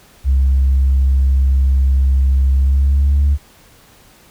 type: tone with pitch glide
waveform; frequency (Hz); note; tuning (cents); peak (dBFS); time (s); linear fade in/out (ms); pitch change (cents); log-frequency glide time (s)
sine; 66.9 to 71.29; C2 to C#2; +39 to +49; -8; 0.24-3.38; 50; +110; 2.52-3.25
effects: tanh soft clip ceiling -7 dBFS + pink hiss -47 dBFS RMS until 4.3 s